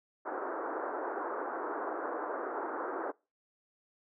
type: band-pass noise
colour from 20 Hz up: pink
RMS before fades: -37 dBFS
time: 0.25-3.12 s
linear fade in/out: 20 ms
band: 310 to 1500 Hz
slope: 48 dB/octave
effects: noise-tail reverb RT60 0.3 s tail -25 dB re dry